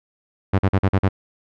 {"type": "tone bursts", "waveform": "sawtooth", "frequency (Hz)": 97, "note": "G2", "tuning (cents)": -18, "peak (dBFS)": -10, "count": 6, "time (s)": [0.53, 1.088], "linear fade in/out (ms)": 10, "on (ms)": 58, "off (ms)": 42, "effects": ["low-pass 2000 Hz 12 dB/octave"]}